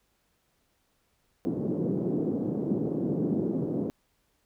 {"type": "band-pass noise", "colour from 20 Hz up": "white", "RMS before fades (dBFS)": -29, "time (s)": [1.45, 3.9], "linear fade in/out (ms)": 0, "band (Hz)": [150, 370], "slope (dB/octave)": 24, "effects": ["pink hiss -72 dBFS RMS until 4.45 s"]}